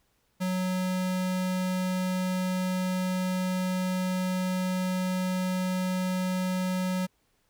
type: tone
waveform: square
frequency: 184.4 Hz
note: F#3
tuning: 6 cents flat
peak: -27 dBFS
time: 0.4-7.07 s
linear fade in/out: 20 ms
effects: pink hiss -71 dBFS RMS until 7.49 s